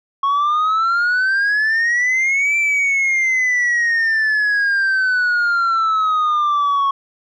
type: exponential two-way sweep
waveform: sine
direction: up then down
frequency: 1098 to 2349 to 1098 Hz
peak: -11 dBFS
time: 0.23-6.91 s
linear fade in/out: 5 ms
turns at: 2.57 s
effects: tanh soft clip ceiling -13 dBFS